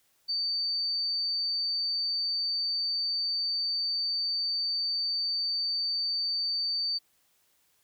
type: tone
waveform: sine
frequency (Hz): 4587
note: D8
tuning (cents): -42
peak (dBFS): -27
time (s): 0.28-6.99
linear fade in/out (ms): 20
effects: white hiss -69 dBFS RMS until 7.83 s